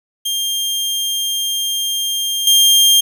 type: tone with level steps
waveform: sawtooth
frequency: 3200 Hz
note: G7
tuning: 35 cents sharp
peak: -14 / -5 dBFS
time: 0.25-3.01 s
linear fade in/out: 10 ms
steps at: 2.47 s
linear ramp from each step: 2 ms
effects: none